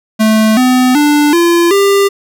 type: tone with pitch steps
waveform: square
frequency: 218.1 / 253.4 / 294.5 / 342.2 / 397.7 Hz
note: A3 / B3 / D4 / F4 / G4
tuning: -15 / +45 / +5 / -35 / +25 cents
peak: -7 dBFS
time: 0.19-2.09 s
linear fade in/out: 20 ms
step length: 380 ms
effects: none